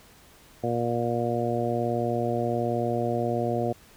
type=harmonic tone; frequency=118.6 Hz; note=A#2; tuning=30 cents sharp; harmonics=1 / 2 / 3 / 4 / 5 / 6; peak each=-31 / -31 / -31 / -31 / -31 / -31 dBFS; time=0.63-3.73 s; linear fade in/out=10 ms; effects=pink hiss -54 dBFS RMS until 3.96 s